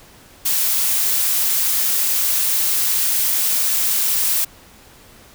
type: noise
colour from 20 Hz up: blue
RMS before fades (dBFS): -18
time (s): 0.45-4.45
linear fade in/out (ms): 10
effects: pink hiss -46 dBFS RMS until 5.34 s